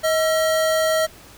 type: tone pair together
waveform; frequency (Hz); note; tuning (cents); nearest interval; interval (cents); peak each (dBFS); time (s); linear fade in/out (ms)
square; 635 / 1347.1; D#5 / E6; +35 / +37; octave + minor second; 1302; -18 / -27; 0.03-1.07; 20
effects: pink hiss -45 dBFS RMS until 1.37 s